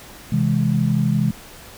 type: chord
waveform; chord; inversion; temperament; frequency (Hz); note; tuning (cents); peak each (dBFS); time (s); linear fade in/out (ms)
sine; C augmented; none; equal with one note detuned; 130.81 / 163.01 / 207.7; C3 / E3 / G#3; 0 / -19 / 0; -20; 0.32-1.31; 5
effects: pink hiss -41 dBFS RMS until 1.77 s